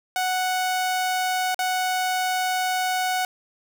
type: tone with dropouts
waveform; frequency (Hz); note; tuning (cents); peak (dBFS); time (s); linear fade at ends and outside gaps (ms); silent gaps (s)
sawtooth; 740; F#5; 0; -18; 0.16-3.25; 1; 1.545-1.591
effects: none